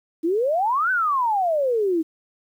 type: exponential two-way sweep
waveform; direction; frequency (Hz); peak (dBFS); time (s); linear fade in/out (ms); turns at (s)
sine; up then down; 310 to 1548 to 310; -18; 0.23-2.03; 20; 0.91
effects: 9-bit